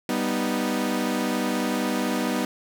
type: chord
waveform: sawtooth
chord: G augmented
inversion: none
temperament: equal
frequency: 196 / 246.9 / 311.1 Hz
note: G3 / B3 / D#4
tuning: 0 / 0 / 0 cents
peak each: -25 / -22 / -25 dBFS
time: 0.09-2.45 s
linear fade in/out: 2 ms
effects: none